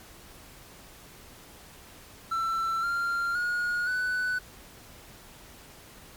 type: tone with pitch steps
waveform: triangle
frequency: 1339 / 1388.6 / 1440.1 / 1493.5 Hz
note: E6 / F6 / F#6 / F#6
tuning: +27 / -10 / -47 / +16 cents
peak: -24 dBFS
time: 2.31-4.39 s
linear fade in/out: 10 ms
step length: 520 ms
effects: pink hiss -50 dBFS RMS until 6.16 s + MP3 96 kbps